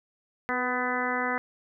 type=harmonic tone with a mistuned harmonic; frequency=250.4 Hz; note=B3; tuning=24 cents sharp; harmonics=1 / 2 / 3 / 4 / 5 / 6 / 7 / 8; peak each=-34 / -34 / -34 / -34 / -34 / -34 / -34 / -34 dBFS; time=0.49-1.38 s; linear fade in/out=0 ms; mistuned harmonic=2; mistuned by=-23 cents; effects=none